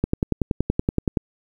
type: click train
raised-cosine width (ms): 3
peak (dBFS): -6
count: 13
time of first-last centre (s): 0.04-1.172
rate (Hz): 10.6
effects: 8-bit